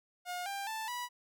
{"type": "tone with pitch steps", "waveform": "sawtooth", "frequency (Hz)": [716, 794.5, 881.5, 978.1], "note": ["F5", "G5", "A5", "B5"], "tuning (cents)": [43, 23, 3, -17], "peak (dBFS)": -33, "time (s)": [0.25, 1.09], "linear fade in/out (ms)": 50, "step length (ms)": 210, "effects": []}